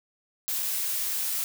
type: noise with dropouts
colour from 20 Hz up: blue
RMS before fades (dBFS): -29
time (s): 0.48-1.44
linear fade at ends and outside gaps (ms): 0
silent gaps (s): 0.624-0.628
effects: none